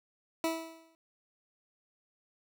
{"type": "tone with exponential decay", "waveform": "20% pulse", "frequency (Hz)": 326.2, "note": "E4", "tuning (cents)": -18, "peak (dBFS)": -22, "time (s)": [0.44, 0.95], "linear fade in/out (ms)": 1, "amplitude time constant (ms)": 110, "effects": []}